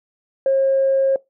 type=tone; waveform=sine; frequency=539 Hz; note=C#5; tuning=49 cents flat; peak=-12 dBFS; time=0.46-1.16 s; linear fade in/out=2 ms; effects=noise-tail reverb RT60 0.2 s tail -23 dB re dry + tanh soft clip ceiling -9 dBFS